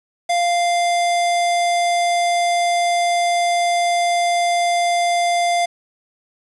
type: tone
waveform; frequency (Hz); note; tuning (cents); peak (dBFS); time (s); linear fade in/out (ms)
square; 696; F5; -6; -16; 0.29-5.66; 10
effects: resampled to 24000 Hz + 7-bit